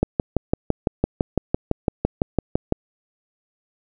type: click train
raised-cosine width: 2 ms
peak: -4 dBFS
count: 17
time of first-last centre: 0.03-2.724 s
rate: 5.94 Hz
effects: none